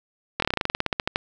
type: slowing click train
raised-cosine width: 0.3 ms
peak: -6 dBFS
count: 17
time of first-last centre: 0.4-1.159 s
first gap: 23 ms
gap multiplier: 1.09
effects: none